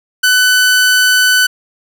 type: tone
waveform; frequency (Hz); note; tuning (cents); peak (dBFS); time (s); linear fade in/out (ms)
sawtooth; 1500; F#6; +23; -4; 0.23-1.47; 10
effects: none